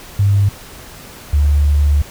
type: tone pair in turn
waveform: sine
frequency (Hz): 100 / 72.7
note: G2 / D2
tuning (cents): +35 / -17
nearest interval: tritone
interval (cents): 552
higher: first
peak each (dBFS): -9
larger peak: neither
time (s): 0.19-0.49 / 1.33-2.02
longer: second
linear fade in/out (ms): 5
effects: pink hiss -36 dBFS RMS until 2.1 s